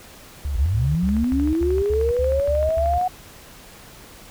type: tone bursts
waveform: sine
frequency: 71.1 Hz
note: C#2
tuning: 45 cents sharp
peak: -22 dBFS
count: 9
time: 0.45-2.98 s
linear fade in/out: 0 ms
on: 210 ms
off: 80 ms
type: linear sweep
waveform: sine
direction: up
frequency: 50.3 to 740 Hz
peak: -18 dBFS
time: 0.55-3.08 s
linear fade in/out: 5 ms
type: click train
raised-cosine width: 0.5 ms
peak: -23 dBFS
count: 26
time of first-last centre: 1.09-3.013 s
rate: 13 Hz
effects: pink hiss -44 dBFS RMS until 4.3 s